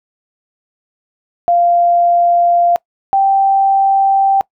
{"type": "tone pair in turn", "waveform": "sine", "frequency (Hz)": [694, 782.1], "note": ["F5", "G5"], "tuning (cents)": [-11, -4], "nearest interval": "major second", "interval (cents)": 207, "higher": "second", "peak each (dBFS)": -8, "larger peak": "neither", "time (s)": [[1.48, 2.76], [3.13, 4.41]], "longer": "neither", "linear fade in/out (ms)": 0, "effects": ["noise-tail reverb RT60 0.1 s tail -24 dB re dry"]}